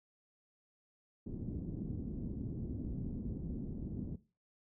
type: low-pass noise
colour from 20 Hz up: white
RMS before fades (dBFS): -41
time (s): 1.26-4.16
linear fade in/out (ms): 5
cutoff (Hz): 270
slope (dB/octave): 24
effects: noise-tail reverb RT60 0.3 s tail -17 dB re dry